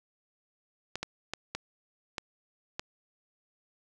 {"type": "clicks", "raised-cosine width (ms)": 0.2, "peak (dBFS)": -16, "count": 6, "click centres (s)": [0.956, 1.03, 1.336, 1.55, 2.182, 2.795], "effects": []}